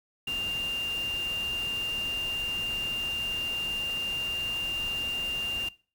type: tone in noise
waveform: sine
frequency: 2794 Hz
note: F7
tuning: in tune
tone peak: -29 dBFS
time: 0.27-5.69 s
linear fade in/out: 5 ms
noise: pink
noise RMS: -42 dBFS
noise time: 0.27-5.69 s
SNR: +10 dB
effects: noise-tail reverb RT60 0.4 s tail -21 dB re dry